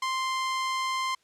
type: tone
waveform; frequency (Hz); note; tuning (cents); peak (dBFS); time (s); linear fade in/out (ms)
sawtooth; 1046.5; C6; 0; -23; 0.02-1.15; 5
effects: white hiss -67 dBFS RMS until 1.23 s + low-pass 7000 Hz 12 dB/octave